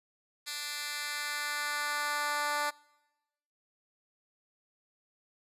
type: tone with high-pass filter sweep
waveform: 10% pulse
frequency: 293.7 Hz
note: D4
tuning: in tune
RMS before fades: -34 dBFS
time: 0.46-2.71 s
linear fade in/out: 20 ms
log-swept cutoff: 3100 to 800 Hz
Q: 1.1
effects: noise-tail reverb RT60 1.0 s tail -24 dB re dry + resampled to 32000 Hz